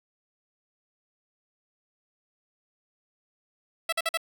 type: tone bursts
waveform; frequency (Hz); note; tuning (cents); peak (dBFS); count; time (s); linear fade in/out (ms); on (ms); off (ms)
10% pulse; 659.3; E5; 0; -16; 4; 3.89-4.174; 5; 35; 48
effects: none